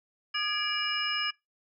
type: tone cluster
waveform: sine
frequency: 1221 / 1677 / 2346 / 2891 / 5120 Hz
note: D#6 / G#6 / D7 / F#7 / D#8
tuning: -33 / +16 / -2 / -41 / +49 cents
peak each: -36 / -35 / -35 / -32 / -35 dBFS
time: 0.34-1.31 s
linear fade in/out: 10 ms
effects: noise-tail reverb RT60 0.2 s tail -23 dB re dry